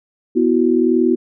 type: chord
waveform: sine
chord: B suspended fourth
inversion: none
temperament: equal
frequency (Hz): 246.9 / 329.6 / 370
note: B3 / E4 / F#4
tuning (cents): 0 / 0 / 0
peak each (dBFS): -16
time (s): 0.35-1.16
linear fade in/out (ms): 20
effects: none